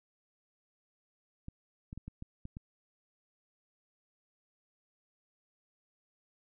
clicks, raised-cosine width 5 ms, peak -30 dBFS, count 7, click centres 1.484 / 1.929 / 1.976 / 2.08 / 2.224 / 2.454 / 2.569 s, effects none

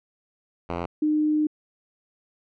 5% pulse / sine tone pair in turn, 86.3 / 304.4 Hz, F2 / D#4, -20 / -38 cents, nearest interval octave + minor seventh, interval 2182 cents, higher second, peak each -16 / -19 dBFS, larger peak first, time 0.69-0.86 / 1.02-1.47 s, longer second, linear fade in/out 5 ms, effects low-pass 2000 Hz 12 dB/octave

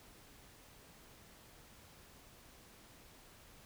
silence, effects pink hiss -60 dBFS RMS until 3.65 s

